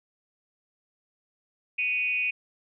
sine tone with frequency modulation, 2489 Hz, D#7, in tune, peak -24 dBFS, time 1.78-2.31 s, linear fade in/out 10 ms, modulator 245 Hz, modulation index 0.61, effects none

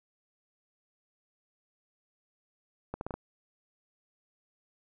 accelerating click train, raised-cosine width 1 ms, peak -21 dBFS, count 5, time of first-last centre 2.94-3.14 s, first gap 71 ms, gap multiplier 0.77, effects none

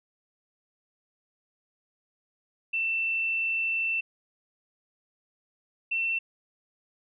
sine tone pair in turn, 2677 / 2693 Hz, E7 / E7, +26 / +36 cents, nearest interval unison, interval 10 cents, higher second, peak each -25 dBFS, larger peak neither, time 2.73-4.01 / 5.91-6.19 s, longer first, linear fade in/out 10 ms, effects none

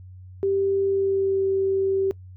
sine tone with pitch glide, 392 to 387.1 Hz, G4 to G4, 0 to -22 cents, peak -19 dBFS, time 0.43-2.11 s, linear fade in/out 0 ms, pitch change -22 cents, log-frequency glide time 0.87-1.46 s, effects noise-tail reverb RT60 0.1 s tail -21 dB re dry + added 92 Hz sine -40 dBFS peak until 2.36 s

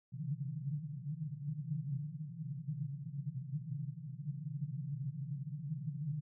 white band-pass noise, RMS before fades -41 dBFS, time 0.12-6.21 s, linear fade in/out 20 ms, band 130 to 160 Hz, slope 96 dB/octave, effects none

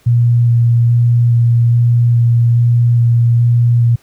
sine tone with vibrato, 118.6 Hz, A#2, 30 cents sharp, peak -7 dBFS, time 0.06-3.96 s, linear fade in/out 10 ms, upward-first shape square, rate 1.2 Hz, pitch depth 9 cents each way, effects pink hiss -51 dBFS RMS until 4.02 s

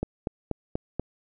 click train, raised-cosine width 2 ms, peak -14 dBFS, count 5, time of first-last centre 0.03-0.996 s, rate 4.14 Hz, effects none

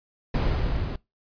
brown noise with level ramp, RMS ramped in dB -21 to -30 dBFS, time 0.34-0.96 s, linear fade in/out 5 ms, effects noise-tail reverb RT60 0.2 s tail -22 dB re dry + resampled to 11025 Hz

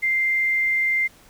sine tone with quantisation, 2093 Hz, C7, in tune, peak -18 dBFS, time 0.02-1.08 s, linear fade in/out 20 ms, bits 8, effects pink hiss -52 dBFS RMS until 1.29 s

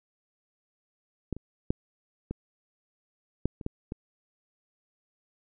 clicks, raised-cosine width 3 ms, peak -17 / -27 / -12 / -20 / -12 / -27 / -17 / -21 dBFS, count 8, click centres 1.327 / 1.366 / 1.705 / 2.31 / 3.456 / 3.612 / 3.664 / 3.921 s, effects none

